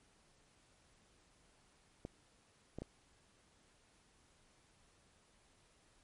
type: clicks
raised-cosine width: 2 ms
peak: -30 dBFS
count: 3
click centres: 2.051 / 2.786 / 2.82 s
effects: pink hiss -70 dBFS RMS until 6.03 s + MP3 48 kbps